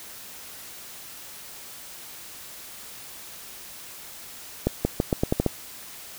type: accelerating click train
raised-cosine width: 2 ms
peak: -7 dBFS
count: 8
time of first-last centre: 4.67-5.463 s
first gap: 180 ms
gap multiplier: 0.84
effects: white hiss -42 dBFS RMS until 6.18 s